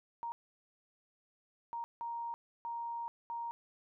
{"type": "tone bursts at uneven times", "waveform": "sine", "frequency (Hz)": 935, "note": "A#5", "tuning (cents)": 5, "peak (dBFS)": -37, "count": 5, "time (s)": [[0.23, 0.32], [1.73, 1.84], [2.01, 2.34], [2.65, 3.08], [3.3, 3.51]], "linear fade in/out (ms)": 0, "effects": []}